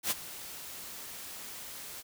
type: noise with ADSR envelope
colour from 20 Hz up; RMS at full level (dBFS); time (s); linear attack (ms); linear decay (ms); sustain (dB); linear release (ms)
white; -28; 0.03-2.03; 77; 27; -16; 33
effects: none